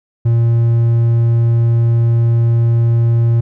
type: tone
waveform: triangle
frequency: 116.54 Hz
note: A#2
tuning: in tune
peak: -7 dBFS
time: 0.25-3.41 s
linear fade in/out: 10 ms
effects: none